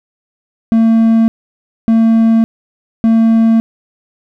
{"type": "tone bursts", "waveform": "triangle", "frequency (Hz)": 225.8, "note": "A3", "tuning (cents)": 45, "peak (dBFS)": -4, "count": 3, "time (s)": [0.72, 3.6], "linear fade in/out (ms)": 0, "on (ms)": 560, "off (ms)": 600, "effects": []}